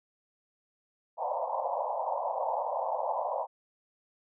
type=band-pass noise; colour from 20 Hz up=white; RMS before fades=-32 dBFS; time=1.17-3.47 s; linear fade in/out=50 ms; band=520 to 1000 Hz; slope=96 dB/octave; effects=none